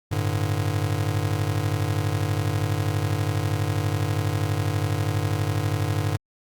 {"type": "chord", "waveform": "square", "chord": "G suspended second", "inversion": "none", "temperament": "just", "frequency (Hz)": [98, 110.25, 147], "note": ["G2", "A2", "D3"], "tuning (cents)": [0, 4, 2], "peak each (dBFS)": [-26, -28, -29], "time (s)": [0.11, 6.17], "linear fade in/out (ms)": 10, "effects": ["Opus 48 kbps"]}